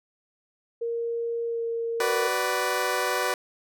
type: tone with pitch glide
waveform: sine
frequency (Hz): 466 to 461.7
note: A#4 to A#4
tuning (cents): -1 to -17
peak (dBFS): -26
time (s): 0.81-2.28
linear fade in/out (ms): 10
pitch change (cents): -16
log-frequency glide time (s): 1.46-1.62
type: chord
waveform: 15% pulse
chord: B minor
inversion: second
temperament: equal with one note detuned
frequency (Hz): 376 / 493.9 / 587.3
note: F#4 / B4 / D5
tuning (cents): +28 / 0 / 0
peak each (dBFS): -23 / -21 / -23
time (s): 2-3.34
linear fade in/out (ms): 2
effects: none